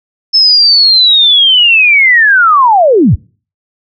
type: linear sweep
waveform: sine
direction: down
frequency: 5274 to 55 Hz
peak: -3 dBFS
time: 0.33-3.16 s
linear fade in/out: 20 ms
effects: noise-tail reverb RT60 0.4 s tail -25 dB re dry

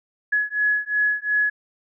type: beating tone pair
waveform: sine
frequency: 1689 / 1691.8 Hz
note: G#6 / G#6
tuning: +29 / +32 cents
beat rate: 2.8 Hz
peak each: -22 dBFS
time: 0.32-1.5 s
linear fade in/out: 10 ms
effects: none

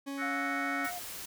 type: tone with pitch glide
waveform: 40% pulse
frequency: 277.2 to 279.3 Hz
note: C#4 to C#4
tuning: 0 to +13 cents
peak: -35 dBFS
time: 0.06-0.87 s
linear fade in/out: 20 ms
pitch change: +13 cents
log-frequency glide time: 0.22-0.37 s
type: chord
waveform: sine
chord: F# dominant seventh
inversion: third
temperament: equal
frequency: 1318.5 / 1480 / 1864.7 / 2217 Hz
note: E6 / F#6 / A#6 / C#7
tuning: 0 / 0 / 0 / 0 cents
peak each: -38 dBFS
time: 0.17-0.92 s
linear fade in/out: 50 ms
type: tone with vibrato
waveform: triangle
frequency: 710 Hz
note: F5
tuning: 28 cents sharp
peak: -37 dBFS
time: 0.21-1 s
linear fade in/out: 20 ms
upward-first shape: square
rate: 14 Hz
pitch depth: 14 cents each way
type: noise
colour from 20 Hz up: white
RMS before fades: -42 dBFS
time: 0.84-1.26 s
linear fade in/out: 10 ms
effects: none

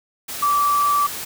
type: tone in noise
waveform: sine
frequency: 1160 Hz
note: D6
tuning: 22 cents flat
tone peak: -15 dBFS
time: 0.42-1.07 s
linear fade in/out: 10 ms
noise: white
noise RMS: -30 dBFS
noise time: 0.28-1.25 s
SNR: +12 dB
effects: none

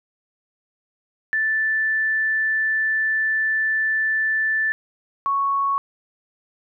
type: tone pair in turn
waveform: sine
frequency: 1760 / 1108.7 Hz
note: A6 / C#6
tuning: 0 / 0 cents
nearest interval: minor sixth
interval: 800 cents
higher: first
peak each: -18 dBFS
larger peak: neither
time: 1.33-4.72 / 5.26-5.78 s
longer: first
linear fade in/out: 0 ms
effects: none

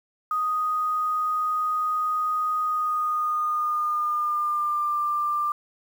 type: tone with pitch glide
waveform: sine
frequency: 1244.5 to 1188.3 Hz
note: D#6 to D6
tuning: 0 to +20 cents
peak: -22 dBFS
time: 0.31-5.52 s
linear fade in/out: 2 ms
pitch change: -80 cents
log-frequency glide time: 2.63-4.99 s
effects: 8-bit

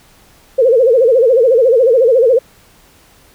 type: tone with vibrato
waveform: sine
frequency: 489.7 Hz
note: B4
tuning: 15 cents flat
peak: -6 dBFS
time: 0.58-2.39 s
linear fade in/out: 10 ms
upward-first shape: sine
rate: 14 Hz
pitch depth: 170 cents each way
effects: pink hiss -47 dBFS RMS until 3.34 s

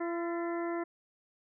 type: harmonic tone with a mistuned harmonic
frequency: 340 Hz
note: F4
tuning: 46 cents flat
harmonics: 1 / 2 / 3 / 4 / 5 / 6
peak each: -33 / -39 / -43 / -45 / -47 / -49 dBFS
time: 0-0.84 s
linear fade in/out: 10 ms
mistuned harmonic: 5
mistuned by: +57 cents
effects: none

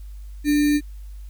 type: tone with sample-and-hold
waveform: sine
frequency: 293.7 Hz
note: D4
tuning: in tune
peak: -15 dBFS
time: 0.44-0.81 s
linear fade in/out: 50 ms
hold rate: 2100 Hz
effects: added 50 Hz sine -34 dBFS peak until 1.29 s + white hiss -59 dBFS RMS until 1.29 s

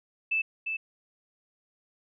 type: tone with echo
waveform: sine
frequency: 2634 Hz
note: E7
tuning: 2 cents flat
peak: -24 dBFS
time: 0.31-0.42 s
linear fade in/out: 10 ms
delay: 350 ms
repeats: 1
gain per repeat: -5 dB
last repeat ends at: 0.77 s
effects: none

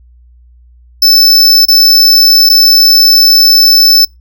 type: tone with dropouts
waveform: square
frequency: 5274 Hz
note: E8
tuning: in tune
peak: -3 dBFS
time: 1.02-4.05 s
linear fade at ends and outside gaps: 5 ms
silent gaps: 1.654-1.683 / 2.492-2.497 s
effects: noise-tail reverb RT60 0.2 s tail -26 dB re dry + added 60 Hz sine -38 dBFS peak until 4.2 s

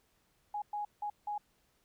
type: tone bursts at uneven times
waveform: sine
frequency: 830.6 Hz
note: G#5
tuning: in tune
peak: -34 dBFS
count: 4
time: 0.54-0.62 / 0.73-0.85 / 1.02-1.1 / 1.27-1.38 s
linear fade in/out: 5 ms
effects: pink hiss -73 dBFS RMS until 1.84 s

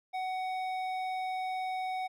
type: tone with hard clipping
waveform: sine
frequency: 747 Hz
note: F#5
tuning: 16 cents sharp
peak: -34 dBFS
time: 0.13-2.08 s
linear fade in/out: 20 ms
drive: 10 dB
effects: none

